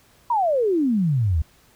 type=exponential sweep; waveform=sine; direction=down; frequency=993 to 72.1 Hz; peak=-17 dBFS; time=0.3-1.42 s; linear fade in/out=5 ms; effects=pink hiss -56 dBFS RMS until 1.75 s